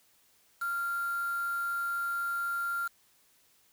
sine tone with quantisation, 1388 Hz, F6, 11 cents flat, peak -30 dBFS, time 0.61-2.88 s, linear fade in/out 10 ms, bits 7, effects white hiss -66 dBFS RMS until 3.72 s

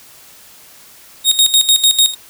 sawtooth tone with tremolo, 3732 Hz, A#7, 1 cent sharp, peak -4 dBFS, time 1.24-2.15 s, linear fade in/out 50 ms, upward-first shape square, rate 6.7 Hz, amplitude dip 75%, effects white hiss -42 dBFS RMS until 2.29 s

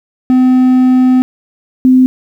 triangle / sine tone pair in turn, 255.2 / 256.8 Hz, C4 / C4, -43 / -32 cents, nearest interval unison, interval 11 cents, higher second, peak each -3 dBFS, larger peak neither, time 0.3-1.22 / 1.85-2.06 s, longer first, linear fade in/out 0 ms, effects 7-bit

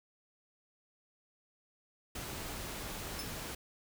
pink noise, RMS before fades -42 dBFS, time 2.15-3.55 s, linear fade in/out 5 ms
sawtooth tone with exponential decay, 5274 Hz, E8, in tune, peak -34 dBFS, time 3.19-3.32 s, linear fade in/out 1 ms, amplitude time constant 28 ms
effects none

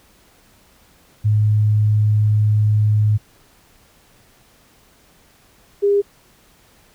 sine tone pair in turn, 106.1 / 403.8 Hz, G#2 / G#4, +38 / -49 cents, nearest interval octave + major seventh, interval 2313 cents, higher second, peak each -12 dBFS, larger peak neither, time 1.24-3.18 / 5.82-6.02 s, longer first, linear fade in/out 20 ms, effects pink hiss -53 dBFS RMS until 6.94 s

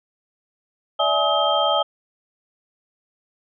sine tone cluster, 582 / 657 / 844 / 1269 / 3173 Hz, D5 / E5 / G#5 / D#6 / G7, -16 / -6 / +28 / +34 / +20 cents, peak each -23 dBFS, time 0.99-1.83 s, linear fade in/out 10 ms, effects none

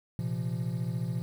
triangle chord, Bb suspended second, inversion none, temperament equal with one note detuned, 116.54 / 130.81 / 170.92 Hz, Bb2 / C3 / F3, 0 / 0 / -37 cents, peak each -32 dBFS, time 0.19-1.22 s, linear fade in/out 0 ms, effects 9-bit

